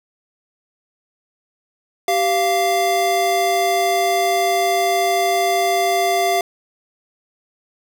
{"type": "tone pair together", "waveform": "square", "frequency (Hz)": [389, 693.6], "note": ["G4", "F5"], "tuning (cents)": [-13, -12], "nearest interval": "minor seventh", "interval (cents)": 1001, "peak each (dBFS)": [-22, -17], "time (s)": [2.08, 6.41], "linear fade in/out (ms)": 2, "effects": []}